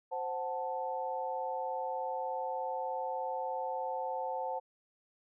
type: chord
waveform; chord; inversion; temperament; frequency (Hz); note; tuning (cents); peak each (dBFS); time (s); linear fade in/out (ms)
sine; F# diminished; second; equal; 523.3 / 740 / 880; C5 / F#5 / A5; 0 / 0 / 0; -38 / -39 / -37; 0.11-4.6; 20
effects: none